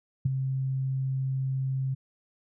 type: tone with ADSR envelope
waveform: sine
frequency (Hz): 132.9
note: C3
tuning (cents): +27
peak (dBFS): -18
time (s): 0.25-1.95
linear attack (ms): 9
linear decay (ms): 14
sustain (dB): -8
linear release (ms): 16
effects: none